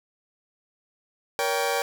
sawtooth chord, G diminished, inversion first, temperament just, 470.4 / 564.5 / 784 Hz, Bb4 / Db5 / G5, +16 / +31 / 0 cents, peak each -24 dBFS, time 1.39-1.82 s, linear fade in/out 0 ms, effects none

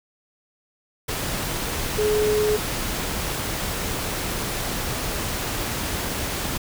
sine tone in noise, 423.8 Hz, G#4, 35 cents sharp, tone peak -18 dBFS, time 1.98-2.57 s, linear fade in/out 10 ms, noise pink, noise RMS -27 dBFS, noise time 1.08-6.58 s, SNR +6 dB, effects none

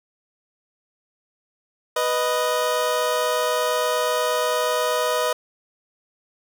25% pulse tone pair together, 493.9 / 622.3 Hz, B4 / D#5, 0 / 0 cents, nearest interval major third, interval 400 cents, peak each -19 dBFS, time 1.96-5.33 s, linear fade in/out 5 ms, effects none

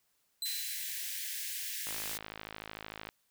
sawtooth tone with exponential decay, 4038 Hz, B7, 38 cents sharp, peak -30 dBFS, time 0.42-1.3 s, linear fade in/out 2 ms, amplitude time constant 190 ms
white high-pass noise, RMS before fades -39 dBFS, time 0.45-2.18 s, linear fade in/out 10 ms, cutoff 1600 Hz, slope 96 dB/octave
click train, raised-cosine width 0.3 ms, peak -25 dBFS, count 66, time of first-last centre 1.87-3.09 s, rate 53.3 Hz
effects white hiss -75 dBFS RMS until 3.3 s

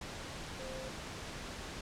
sine tone in noise, 523.3 Hz, C5, in tune, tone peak -44 dBFS, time 0.59-0.89 s, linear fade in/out 5 ms, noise pink, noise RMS -44 dBFS, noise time 0.01-1.81 s, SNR -3 dB, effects low-pass 7000 Hz 12 dB/octave

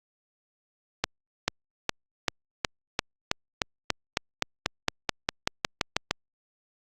accelerating click train, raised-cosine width 0.2 ms, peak -5 dBFS, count 20, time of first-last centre 1.04-6.11 s, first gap 440 ms, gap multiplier 0.94, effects Opus 48 kbps

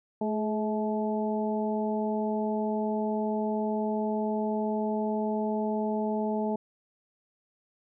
harmonic tone with a mistuned harmonic, 215.5 Hz, A3, 36 cents flat, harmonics 1 / 2 / 3 / 4, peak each -29 / -32 / -34 / -35 dBFS, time 0.21-6.56 s, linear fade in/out 5 ms, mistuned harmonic 2, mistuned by -29 cents, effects none

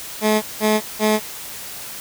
15% pulse tone bursts, 214.7 Hz, A3, 42 cents flat, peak -8 dBFS, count 3, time 0.21-1.2 s, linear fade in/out 50 ms, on 210 ms, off 180 ms, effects white hiss -33 dBFS RMS until 2 s

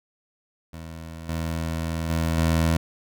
20% pulse tone with level steps, 81.7 Hz, E2, 15 cents flat, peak -31 / -21 / -17 / -14 dBFS, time 0.73-2.77 s, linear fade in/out 5 ms, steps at 1.29 / 2.1 / 2.38 s, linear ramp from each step 2 ms, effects none

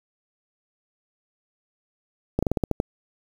slowing click train, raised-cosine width 2 ms, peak -8 dBFS, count 8, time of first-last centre 2.39-2.801 s, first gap 36 ms, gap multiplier 1.16, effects 7-bit

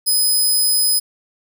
5% pulse tone, 5030 Hz, D#8, 18 cents sharp, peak -8 dBFS, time 0.06-1 s, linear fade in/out 20 ms, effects none

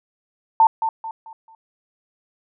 sine tone with echo, 895 Hz, A5, 29 cents sharp, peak -9 dBFS, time 0.6-0.67 s, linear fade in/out 2 ms, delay 220 ms, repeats 4, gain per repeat -9 dB, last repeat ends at 1.55 s, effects none

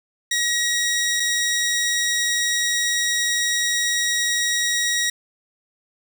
15% pulse tone pair in turn, 1901 / 1901 Hz, A#6 / A#6, +33 / +33 cents, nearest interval unison, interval 0 cents, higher neither, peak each -13 dBFS, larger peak neither, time 0.31-1.2 / 1.2-5.1 s, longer second, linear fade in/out 5 ms, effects none

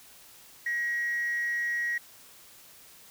sine tone with amplitude modulation, 1900 Hz, A#6, 33 cents sharp, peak -24 dBFS, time 0.66-1.98 s, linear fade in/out 5 ms, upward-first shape sine, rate 262 Hz, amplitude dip 40%, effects tanh soft clip ceiling -23 dBFS + white hiss -53 dBFS RMS until 3.1 s

